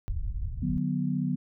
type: low-pass noise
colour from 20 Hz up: pink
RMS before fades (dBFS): -32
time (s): 0.08-0.78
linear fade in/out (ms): 0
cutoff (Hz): 100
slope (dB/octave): 24
type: chord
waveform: sine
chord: B minor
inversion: first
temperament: equal with one note detuned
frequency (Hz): 150.18 / 185 / 246.9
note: D3 / F#3 / B3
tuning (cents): +39 / 0 / 0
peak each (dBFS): -30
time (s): 0.62-1.36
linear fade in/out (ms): 10
effects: none